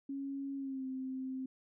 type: tone with pitch glide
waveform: sine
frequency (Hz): 275.5 to 261.5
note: C#4 to C4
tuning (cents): -11 to -1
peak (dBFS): -37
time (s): 0.09-1.46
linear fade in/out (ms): 5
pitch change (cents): -90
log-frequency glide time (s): 0.56-0.86
effects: none